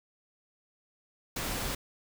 pink noise, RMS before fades -34 dBFS, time 1.36-1.75 s, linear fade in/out 5 ms, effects none

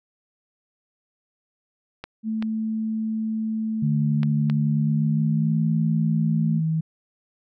clicks, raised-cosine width 0.3 ms, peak -17 dBFS, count 4, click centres 2.04 / 2.425 / 4.232 / 4.499 s
sine tone, 220 Hz, A3, in tune, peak -23 dBFS, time 2.23-6.62 s, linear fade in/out 50 ms
sine tone with pitch glide, 149.1 to 159.8 Hz, D3 to D#3, +27 to +47 cents, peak -20 dBFS, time 3.82-6.81 s, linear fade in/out 10 ms, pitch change +120 cents, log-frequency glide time 4.58-5.69 s
effects none

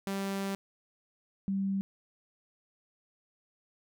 sawtooth / sine tone pair in turn, 196 / 194.97 Hz, G3 / G3, 0 / -9 cents, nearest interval unison, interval 9 cents, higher first, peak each -28 dBFS, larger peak neither, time 0.07-0.55 / 1.48-1.81 s, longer first, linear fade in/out 0 ms, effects none

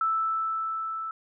sine tone with level ramp, 1318.5 Hz, E6, in tune, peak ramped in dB -22 to -31 dBFS, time 0.01-1.11 s, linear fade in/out 2 ms, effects none

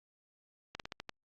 slowing click train, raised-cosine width 0.2 ms, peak -22 dBFS, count 6, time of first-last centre 0.75-1.093 s, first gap 48 ms, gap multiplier 1.18, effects low-pass 5000 Hz 12 dB/octave + Opus 48 kbps

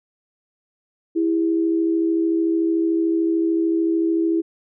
sine tone pair together, 329.6 / 403.1 Hz, E4 / G4, 0 / +48 cents, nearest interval minor third, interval 348 cents, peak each -17 / -26 dBFS, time 1.15-4.42 s, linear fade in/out 20 ms, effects none

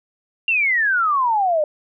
sine exponential sweep, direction down, 2800 to 586 Hz, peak -15 dBFS, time 0.48-1.64 s, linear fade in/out 2 ms, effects none

